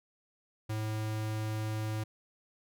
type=tone; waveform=square; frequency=108.5 Hz; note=A2; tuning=24 cents flat; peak=-33 dBFS; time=0.69-2.04 s; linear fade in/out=10 ms; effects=none